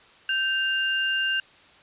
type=tone pair together; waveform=sine; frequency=1557.4 / 2800 Hz; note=G6 / F7; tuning=-12 / +4 cents; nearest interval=minor seventh; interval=1016 cents; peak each=-25 dBFS; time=0.29-1.4 s; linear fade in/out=2 ms; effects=white hiss -53 dBFS RMS until 1.82 s + resampled to 8000 Hz